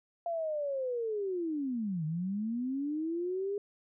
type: linear two-way sweep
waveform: sine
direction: down then up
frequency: 691 to 151 to 411.1 Hz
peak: -31 dBFS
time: 0.26-3.58 s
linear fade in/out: 2 ms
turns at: 2.05 s
effects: none